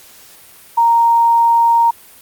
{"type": "tone", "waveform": "sine", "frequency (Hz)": 930, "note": "A#5", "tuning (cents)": -4, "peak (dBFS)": -8, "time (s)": [0.77, 1.91], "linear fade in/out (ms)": 10, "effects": ["white hiss -42 dBFS RMS until 2.21 s", "Opus 48 kbps"]}